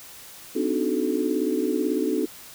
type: tone cluster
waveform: sine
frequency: 255 / 292.9 / 311.2 / 368.9 / 433.3 Hz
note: C4 / D4 / D#4 / F#4 / A4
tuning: -44 / -5 / 0 / -5 / -27 cents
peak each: -28 dBFS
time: 0.55-2.26 s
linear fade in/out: 10 ms
effects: white hiss -44 dBFS RMS until 2.54 s